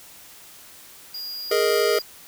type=tone; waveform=square; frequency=4844 Hz; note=D#8; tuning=47 cents flat; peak=-31 dBFS; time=1.14-2.02 s; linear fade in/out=5 ms
type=chord; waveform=square; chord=Ab suspended second; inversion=none; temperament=just; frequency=415.3 / 467.2 / 623 Hz; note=Ab4 / Bb4 / Eb5; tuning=0 / +4 / +2 cents; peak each=-22 / -23 / -26 dBFS; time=1.51-1.99 s; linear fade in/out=5 ms
effects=white hiss -46 dBFS RMS until 2.27 s